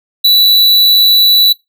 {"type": "tone", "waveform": "square", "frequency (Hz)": 3951, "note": "B7", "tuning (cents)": 0, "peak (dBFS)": -5, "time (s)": [0.24, 1.53], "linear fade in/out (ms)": 10, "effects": ["noise-tail reverb RT60 0.2 s tail -22 dB re dry"]}